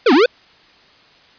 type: linear two-way sweep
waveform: square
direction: down then up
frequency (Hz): 523.3 to 236.2 to 523.3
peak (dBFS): -9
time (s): 0.06-0.26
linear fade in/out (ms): 5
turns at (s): 0.13
effects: white hiss -49 dBFS RMS until 1.38 s + resampled to 11025 Hz